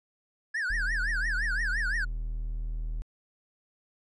triangle tone with vibrato, 1654 Hz, G#6, 8 cents flat, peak -26 dBFS, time 0.54-2.05 s, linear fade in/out 10 ms, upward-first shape triangle, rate 5.8 Hz, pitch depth 270 cents each way
triangle tone, 39.69 Hz, D#1, 35 cents sharp, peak -28 dBFS, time 0.7-3.02 s, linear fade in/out 0 ms
effects resampled to 24000 Hz

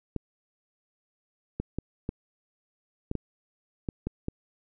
clicks, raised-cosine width 3 ms, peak -17 dBFS, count 9, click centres 0.163 / 1.6 / 1.786 / 2.091 / 3.114 / 3.153 / 3.888 / 4.07 / 4.284 s, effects none

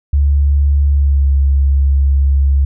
sine tone with pitch glide, 71.1 to 69 Hz, C#2 to C#2, +45 to -7 cents, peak -8 dBFS, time 0.13-2.65 s, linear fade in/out 5 ms, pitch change -52 cents, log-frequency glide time 0.91-1.28 s, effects none

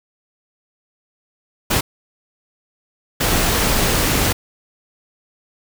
pink noise bursts at uneven times, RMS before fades -17 dBFS, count 2, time 1.7-1.81 / 3.2-4.33 s, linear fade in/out 10 ms, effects none

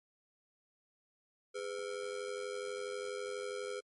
square ring-modulated tone, 457 Hz, A#4, 34 cents flat, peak -36 dBFS, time 1.54-3.81 s, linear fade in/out 20 ms, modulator 46.1 Hz, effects MP3 48 kbps

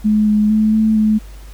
sine tone with pitch steps, 212.8 / 211 / 216 / 218.7 / 215.2 Hz, G#3 / G#3 / A3 / A3 / A3, +42 / +28 / -32 / -10 / -38 cents, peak -10 dBFS, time 0.04-1.19 s, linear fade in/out 20 ms, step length 230 ms, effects added 50 Hz sine -32 dBFS peak until 1.53 s + pink hiss -45 dBFS RMS until 1.53 s

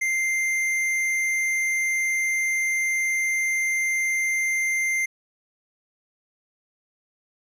sine tone with tanh clipping, 2093 Hz, C7, in tune, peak -23 dBFS, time 0.01-5.06 s, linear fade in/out 10 ms, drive 12 dB, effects none

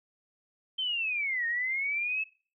sine linear two-way sweep, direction down then up, 3136 to 1836 to 2618 Hz, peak -28 dBFS, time 0.78-2.24 s, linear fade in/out 10 ms, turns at 1.46 s, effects noise-tail reverb RT60 0.4 s tail -21 dB re dry

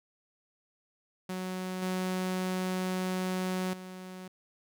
sawtooth tone with level steps, 185 Hz, F#3, in tune, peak -30 / -26 / -38 dBFS, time 1.29-4.28 s, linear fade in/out 5 ms, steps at 1.82 / 3.73 s, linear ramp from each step 5 ms, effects none

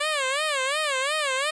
10% pulse tone with vibrato, 569 Hz, C#5, 45 cents sharp, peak -15 dBFS, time 0-1.51 s, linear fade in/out 10 ms, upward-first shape sine, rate 2.8 Hz, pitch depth 160 cents each way, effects resampled to 22050 Hz

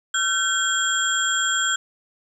sine tone cluster, 1368 / 1536 / 3270 / 7380 Hz, F6 / G6 / G#7 / A#8, -36 / -36 / -28 / -18 cents, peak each -27 / -23 / -25 / -25 dBFS, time 0.14-1.76 s, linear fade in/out 5 ms, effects 9-bit

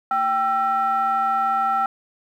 triangle ring-modulated tone, 277.2 Hz, C#4, in tune, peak -13 dBFS, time 0.11-1.86 s, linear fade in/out 2 ms, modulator 1060 Hz, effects 9-bit

